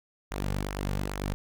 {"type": "tone with flanger", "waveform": "sawtooth", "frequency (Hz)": 49, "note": "G1", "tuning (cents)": 0, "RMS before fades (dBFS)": -32, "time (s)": [0.31, 1.34], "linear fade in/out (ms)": 0, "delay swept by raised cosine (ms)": [0.22, 3.12], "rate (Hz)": 2.4, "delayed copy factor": -0.55, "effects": []}